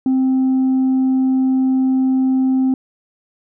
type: tone with tanh clipping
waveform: sine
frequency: 261.6 Hz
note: C4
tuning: in tune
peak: -13 dBFS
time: 0.06-2.74 s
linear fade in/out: 2 ms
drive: 1 dB
effects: none